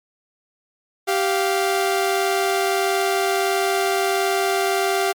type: tone pair together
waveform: sawtooth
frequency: 390 / 698.5 Hz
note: G4 / F5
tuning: -9 / 0 cents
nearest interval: minor seventh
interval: 1009 cents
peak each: -16 / -18 dBFS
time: 1.07-5.13 s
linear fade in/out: 20 ms
effects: MP3 96 kbps